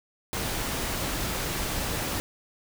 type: noise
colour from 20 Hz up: pink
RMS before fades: -30 dBFS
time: 0.33-2.2 s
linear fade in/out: 0 ms
effects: none